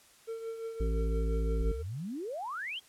triangle tone with tremolo, 452.9 Hz, A#4, 50 cents flat, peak -32 dBFS, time 0.27-1.83 s, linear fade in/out 20 ms, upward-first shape triangle, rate 5.8 Hz, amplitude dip 60%
harmonic tone, 55.2 Hz, A1, 6 cents sharp, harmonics 1 / 3 / 5 / 7, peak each -28 / -39 / -43 / -45 dBFS, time 0.8-1.72 s, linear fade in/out 5 ms
sine exponential sweep, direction up, 32.7 to 3348 Hz, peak -35 dBFS, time 1.59-2.8 s, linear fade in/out 20 ms
effects white hiss -60 dBFS RMS until 2.88 s + low-pass 11000 Hz 12 dB/octave

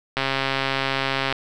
click train, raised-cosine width 0.3 ms, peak -6 dBFS, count 157, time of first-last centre 0.17-1.326 s, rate 135 Hz, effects none

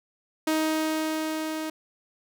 sawtooth tone with level ramp, 314.1 Hz, D#4, 16 cents sharp, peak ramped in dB -18 to -26 dBFS, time 0.47-1.7 s, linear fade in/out 5 ms, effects none

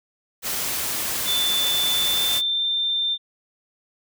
white noise, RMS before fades -26 dBFS, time 0.42-2.42 s, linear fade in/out 50 ms
sine tone with pitch glide, 3522 to 3584 Hz, A7 to A7, +1 to +31 cents, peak -20 dBFS, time 1.25-3.18 s, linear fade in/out 50 ms, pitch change +30 cents, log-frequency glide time 1.93-2.66 s
effects none

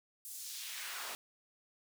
pink noise with high-pass filter sweep, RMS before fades -44 dBFS, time 0.25-1.15 s, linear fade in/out 0 ms, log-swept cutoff 9400 to 710 Hz, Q 1.1, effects none

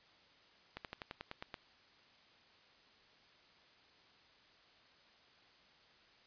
slowing click train, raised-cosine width 0.3 ms, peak -27 dBFS, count 9, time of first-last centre 0.77-1.542 s, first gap 78 ms, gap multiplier 1.06, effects white hiss -65 dBFS RMS until 6.26 s + resampled to 11025 Hz

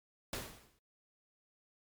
pink noise with exponential decay, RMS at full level -37 dBFS, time 0.33-0.79 s, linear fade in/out 2 ms, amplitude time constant 100 ms, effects MP3 96 kbps

